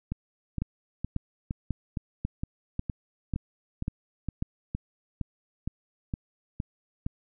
two click trains, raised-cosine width 5 ms, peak -16 / -18 dBFS, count 8 / 16, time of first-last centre 0.62-4.424 / 0.12-7.064 s, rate 1.84 / 2.16 Hz, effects none

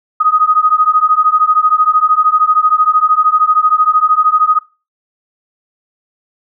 sine beating tone pair, 1244.5 / 1257.5 Hz, D#6 / D#6, 0 / +18 cents, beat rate 13 Hz, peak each -11 dBFS, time 0.2-4.59 s, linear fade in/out 10 ms, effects noise-tail reverb RT60 0.3 s tail -20 dB re dry

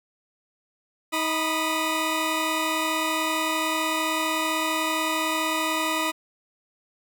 20% pulse tone cluster, 316.8 / 986 / 1236 Hz, D#4 / B5 / D#6, +31 / -3 / -12 cents, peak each -23 dBFS, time 1.12-6.12 s, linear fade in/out 20 ms, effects none

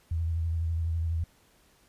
sine tone with vibrato, 82.41 Hz, E2, in tune, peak -26 dBFS, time 0.11-1.24 s, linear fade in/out 5 ms, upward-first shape triangle, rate 12 Hz, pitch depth 48 cents each way, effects pink hiss -63 dBFS RMS until 1.88 s + resampled to 32000 Hz

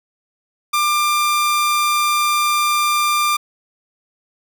sawtooth tone, 1192 Hz, D6, 25 cents sharp, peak -11 dBFS, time 0.73-3.37 s, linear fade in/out 10 ms, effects none

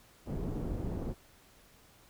pink low-pass noise, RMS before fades -36 dBFS, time 0.25-1.15 s, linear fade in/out 50 ms, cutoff 410 Hz, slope 12 dB/octave, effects pink hiss -61 dBFS RMS until 2.09 s

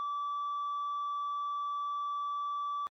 triangle tone with tanh clipping, 1157 Hz, D6, 26 cents flat, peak -33 dBFS, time 0-2.87 s, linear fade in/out 0 ms, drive 6 dB, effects AAC 64 kbps

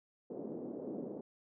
pink band-pass noise, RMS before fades -43 dBFS, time 0.3-1.21 s, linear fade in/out 5 ms, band 220 to 510 Hz, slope 24 dB/octave, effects none

